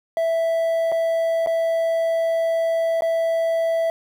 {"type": "tone with dropouts", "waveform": "triangle", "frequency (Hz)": 659.3, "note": "E5", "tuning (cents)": 0, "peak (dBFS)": -16, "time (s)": [0.17, 3.9], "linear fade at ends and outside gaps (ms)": 1, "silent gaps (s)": [[0.918, 0.922], [1.462, 1.471], [3.008, 3.021]], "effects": ["8-bit"]}